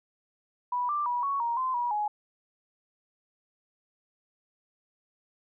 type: tone with pitch steps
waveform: sine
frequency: 982 / 1180 / 971 / 1113 / 939 / 1033 / 964 / 838 Hz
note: B5 / D6 / B5 / C#6 / A#5 / C6 / B5 / G#5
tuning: -10 / +8 / -30 / +7 / +12 / -22 / -42 / +15 cents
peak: -26 dBFS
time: 0.72-2.08 s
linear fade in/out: 5 ms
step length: 170 ms
effects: none